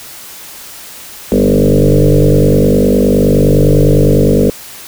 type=tone with frequency modulation; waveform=sine; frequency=149.7 Hz; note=D3; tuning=33 cents sharp; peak=-5 dBFS; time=1.32-4.5 s; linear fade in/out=0 ms; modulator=49.8 Hz; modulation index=7.6; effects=white hiss -31 dBFS RMS until 4.87 s